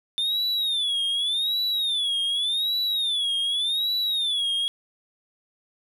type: tone with vibrato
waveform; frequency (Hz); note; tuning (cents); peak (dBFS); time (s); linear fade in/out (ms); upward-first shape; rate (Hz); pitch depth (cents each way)
triangle; 3574; A7; +26; -21; 0.18-4.68; 0; sine; 0.86; 170
effects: none